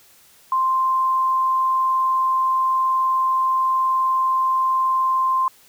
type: tone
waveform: sine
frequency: 1046.5 Hz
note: C6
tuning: in tune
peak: -16 dBFS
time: 0.52-5.48 s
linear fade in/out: 2 ms
effects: white hiss -52 dBFS RMS until 5.68 s